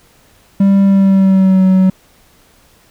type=tone with pitch glide; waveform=triangle; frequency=196.7 to 187.82 Hz; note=G3 to F#3; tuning=+6 to +26 cents; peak=-4 dBFS; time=0.6-1.9 s; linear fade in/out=5 ms; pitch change=-80 cents; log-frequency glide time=0.84-1.64 s; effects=pink hiss -49 dBFS RMS until 2.9 s